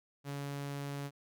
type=tone; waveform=sawtooth; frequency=141.5 Hz; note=C#3; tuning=36 cents sharp; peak=-34 dBFS; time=0.24-1.11 s; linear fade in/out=50 ms; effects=none